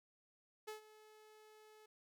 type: tone with ADSR envelope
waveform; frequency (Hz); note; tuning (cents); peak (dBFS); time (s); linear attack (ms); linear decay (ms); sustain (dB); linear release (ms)
sawtooth; 430.1; A4; -39; -40; 0.67-1.86; 15; 120; -17; 5
effects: none